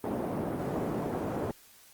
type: band-pass noise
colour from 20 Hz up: pink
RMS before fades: -33 dBFS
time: 0.04-1.51 s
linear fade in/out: 0 ms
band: 170 to 680 Hz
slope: 12 dB/octave
effects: white hiss -57 dBFS RMS until 1.93 s + Opus 32 kbps